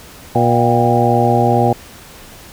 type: harmonic tone with a mistuned harmonic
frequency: 119.9 Hz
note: A#2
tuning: 49 cents sharp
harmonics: 1 / 2 / 3 / 4 / 5 / 6 / 7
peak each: -16 / -18 / -19 / -19 / -20 / -18 / -16 dBFS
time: 0.35-1.73 s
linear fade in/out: 5 ms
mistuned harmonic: 7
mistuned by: -80 cents
effects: pink hiss -38 dBFS RMS until 2.52 s